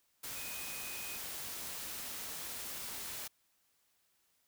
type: tone in noise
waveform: sine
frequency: 2500 Hz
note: D#7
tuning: 8 cents sharp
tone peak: -48 dBFS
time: 0.35-1.18 s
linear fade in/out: 10 ms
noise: white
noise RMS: -43 dBFS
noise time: 0.23-3.28 s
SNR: -8 dB
effects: white hiss -75 dBFS RMS until 4.47 s